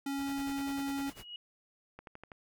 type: tone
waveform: square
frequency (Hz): 277.2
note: C#4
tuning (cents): 0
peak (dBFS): -34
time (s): 0.06-1.1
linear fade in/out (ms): 5
type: noise with tremolo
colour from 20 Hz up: pink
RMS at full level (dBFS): -47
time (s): 0.17-1.26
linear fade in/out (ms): 50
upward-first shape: sine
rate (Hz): 10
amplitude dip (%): 90
type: tone with exponential growth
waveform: sine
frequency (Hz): 2900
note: F#7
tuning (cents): -35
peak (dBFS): -39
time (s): 0.94-1.36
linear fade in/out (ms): 2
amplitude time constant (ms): 90
type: click train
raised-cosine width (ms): 0.5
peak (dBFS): -32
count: 5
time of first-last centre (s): 1.99-2.318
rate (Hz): 12.2
effects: none